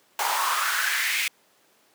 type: noise with high-pass filter sweep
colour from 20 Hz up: pink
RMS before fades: -25 dBFS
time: 0.19-1.28 s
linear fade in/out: 2 ms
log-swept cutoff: 830 to 2400 Hz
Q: 4
effects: pink hiss -61 dBFS RMS until 1.94 s + high-pass 300 Hz 12 dB/octave